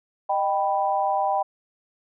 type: chord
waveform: sine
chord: Eb augmented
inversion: none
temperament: equal with one note detuned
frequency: 615.1 / 784 / 987.8 Hz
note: Eb5 / G5 / B5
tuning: -20 / 0 / 0 cents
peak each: -27 / -22 / -27 dBFS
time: 0.29-1.43 s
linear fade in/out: 10 ms
effects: none